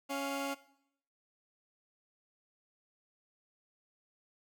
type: tone pair together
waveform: 15% pulse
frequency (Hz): 277.2 / 698.5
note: C#4 / F5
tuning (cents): 0 / 0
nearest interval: octave + major third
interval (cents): 1600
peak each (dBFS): -29 / -36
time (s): 0.09-0.55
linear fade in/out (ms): 20
effects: noise-tail reverb RT60 0.7 s tail -18 dB re dry